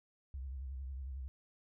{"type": "tone with vibrato", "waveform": "sine", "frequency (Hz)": 66.3, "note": "C2", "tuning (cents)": 23, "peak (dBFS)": -40, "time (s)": [0.34, 1.28], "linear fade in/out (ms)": 0, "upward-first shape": "triangle", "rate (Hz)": 11, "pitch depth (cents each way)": 120, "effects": []}